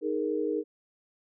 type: chord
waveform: sine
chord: D# suspended fourth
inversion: none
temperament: just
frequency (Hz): 311.1 / 414.8 / 466.7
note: D#4 / G#4 / A#4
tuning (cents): 0 / -2 / +2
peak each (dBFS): -31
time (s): 0.01-0.64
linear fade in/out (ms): 50
effects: none